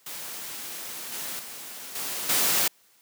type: noise with level steps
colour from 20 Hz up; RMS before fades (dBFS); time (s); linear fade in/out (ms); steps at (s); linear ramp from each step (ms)
white; -37 / -34 / -40 / -32 / -23; 0.06-2.68; 5; 1.12 / 1.39 / 1.95 / 2.29; 5
effects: white hiss -61 dBFS RMS until 3.01 s + high-pass 150 Hz 12 dB/octave